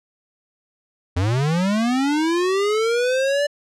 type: linear sweep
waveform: square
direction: up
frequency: 84 to 587.3 Hz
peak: -18 dBFS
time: 1.16-3.47 s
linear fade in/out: 10 ms
effects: low-pass 7000 Hz 12 dB/octave